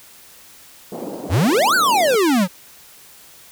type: band-pass noise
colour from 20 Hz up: pink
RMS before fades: -30 dBFS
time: 0.92-2.16 s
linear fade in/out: 2 ms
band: 210 to 730 Hz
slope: 24 dB/octave
type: exponential two-way sweep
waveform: square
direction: up then down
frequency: 72.8 to 1559 to 169.8 Hz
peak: -14 dBFS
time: 1.29-2.48 s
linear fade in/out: 50 ms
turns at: 1.75 s
effects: white hiss -45 dBFS RMS until 3.51 s